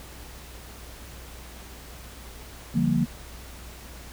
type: chord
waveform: sine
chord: G minor seventh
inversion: second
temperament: equal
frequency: 146.83 / 174.61 / 196 / 233.1 Hz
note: D3 / F3 / G3 / Bb3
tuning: 0 / 0 / 0 / 0 cents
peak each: -26 / -25 / -29 / -24 dBFS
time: 2.74-3.06 s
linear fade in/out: 20 ms
effects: added 60 Hz sine -44 dBFS peak until 4.12 s + pink hiss -45 dBFS RMS until 4.12 s